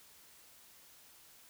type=silence; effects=white hiss -60 dBFS RMS until 1.49 s